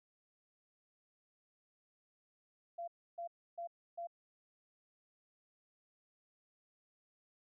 sine tone bursts, 685 Hz, F5, 34 cents flat, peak -40 dBFS, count 4, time 2.78-4.072 s, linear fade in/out 10 ms, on 98 ms, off 300 ms, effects none

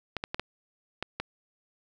clicks, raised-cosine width 0.3 ms, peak -15 dBFS, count 6, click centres 0.167 / 0.239 / 0.345 / 0.396 / 1.026 / 1.2 s, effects none

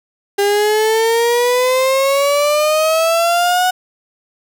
35% pulse exponential sweep, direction up, 400 to 740 Hz, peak -10 dBFS, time 0.38-3.71 s, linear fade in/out 10 ms, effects none

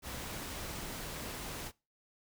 pink noise, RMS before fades -42 dBFS, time 0.02-1.72 s, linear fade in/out 50 ms, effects noise-tail reverb RT60 0.3 s tail -24 dB re dry

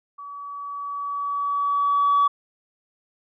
sine tone with level ramp, 1140 Hz, C#6, 48 cents sharp, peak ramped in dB -35 to -13 dBFS, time 0.18-2.28 s, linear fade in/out 10 ms, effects tanh soft clip ceiling -12 dBFS

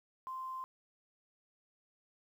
sine tone, 1042 Hz, C6, 7 cents flat, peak -39 dBFS, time 0.27-0.64 s, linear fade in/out 0 ms, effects 11-bit

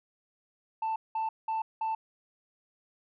sine tone bursts, 886 Hz, A5, 12 cents sharp, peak -26 dBFS, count 4, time 0.82-1.95 s, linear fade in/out 5 ms, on 140 ms, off 190 ms, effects tanh soft clip ceiling -27 dBFS

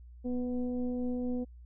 sine tone with frequency modulation, 246.9 Hz, B3, in tune, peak -30 dBFS, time 0.24-1.45 s, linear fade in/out 20 ms, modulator 249 Hz, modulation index 0.78, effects added 60 Hz sine -48 dBFS peak until 1.65 s

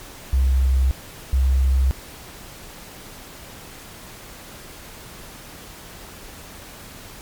sine tone pair in turn, 65.41 / 65.79 Hz, C2 / C2, 0 / +10 cents, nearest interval unison, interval 10 cents, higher second, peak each -14 dBFS, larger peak neither, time 0.33-0.91 / 1.33-1.91 s, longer neither, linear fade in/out 0 ms, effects pink hiss -40 dBFS RMS until 7.21 s + MP3 96 kbps

